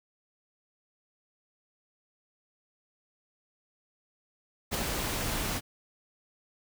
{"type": "noise with ADSR envelope", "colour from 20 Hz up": "pink", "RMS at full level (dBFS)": -28, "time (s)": [4.71, 5.61], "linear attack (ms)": 36, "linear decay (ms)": 6, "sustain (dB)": -4, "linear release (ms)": 43, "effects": []}